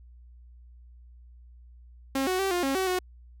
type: tone with pitch steps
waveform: sawtooth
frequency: 269.5 / 370.3 / 387.4 / 353.7 / 271.4 / 378 / 365.8 Hz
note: C#4 / F#4 / G4 / F4 / C#4 / F#4 / F#4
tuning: -49 / +1 / -20 / +22 / -36 / +37 / -20 cents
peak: -21 dBFS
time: 2.15-2.99 s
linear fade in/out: 5 ms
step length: 120 ms
effects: added 60 Hz sine -48 dBFS peak until 3.4 s